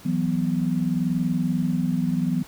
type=chord; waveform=sine; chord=E suspended second; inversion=none; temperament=just; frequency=164.81 / 185.42 / 247.2 Hz; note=E3 / F#3 / B3; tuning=0 / +4 / +2 cents; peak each=-25 dBFS; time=0.05-2.43 s; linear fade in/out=10 ms; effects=pink hiss -47 dBFS RMS until 2.47 s